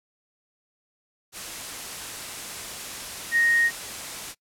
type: tone in noise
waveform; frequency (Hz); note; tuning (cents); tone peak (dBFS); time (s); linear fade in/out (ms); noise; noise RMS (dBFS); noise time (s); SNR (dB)
sine; 1864.7; A#6; 0; -18; 3.31-3.71; 50; white; -35; 1.32-4.35; +14
effects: noise-tail reverb RT60 0.1 s tail -23 dB re dry + low-pass 11000 Hz 12 dB/octave